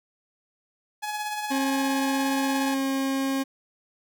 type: tone with tremolo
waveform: sawtooth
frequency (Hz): 843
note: G#5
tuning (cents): +26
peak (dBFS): -23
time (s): 1.02-2.75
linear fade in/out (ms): 20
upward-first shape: triangle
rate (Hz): 17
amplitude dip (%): 45
type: tone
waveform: 40% pulse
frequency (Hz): 269.8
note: C#4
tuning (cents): -47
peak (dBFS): -23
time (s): 1.5-3.44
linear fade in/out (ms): 20
effects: none